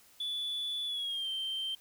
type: tone with pitch glide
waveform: sine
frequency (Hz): 3455 to 3132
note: A7 to G7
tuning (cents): -32 to -2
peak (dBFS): -31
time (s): 0.2-1.75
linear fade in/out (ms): 5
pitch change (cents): -170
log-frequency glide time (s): 0.86-1.29
effects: tanh soft clip ceiling -31 dBFS + white hiss -61 dBFS RMS until 1.8 s